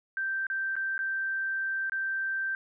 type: tone with dropouts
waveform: sine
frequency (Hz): 1565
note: G6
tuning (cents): -3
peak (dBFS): -28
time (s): 0.17-2.55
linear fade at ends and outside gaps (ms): 1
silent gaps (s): 0.468-0.5 / 0.755-0.765 / 0.979-0.99 / 1.897-1.92
effects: none